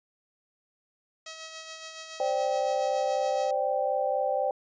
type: tone with tremolo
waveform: 5% pulse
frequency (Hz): 641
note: E5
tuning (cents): -49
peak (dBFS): -27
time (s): 1.26-3.51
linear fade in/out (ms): 5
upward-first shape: sine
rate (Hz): 7.1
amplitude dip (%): 40
type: chord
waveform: sine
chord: C suspended second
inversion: none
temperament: equal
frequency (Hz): 523.3 / 587.3 / 784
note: C5 / D5 / G5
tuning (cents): 0 / 0 / 0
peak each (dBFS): -29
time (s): 2.2-4.51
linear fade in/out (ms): 2
effects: resampled to 16000 Hz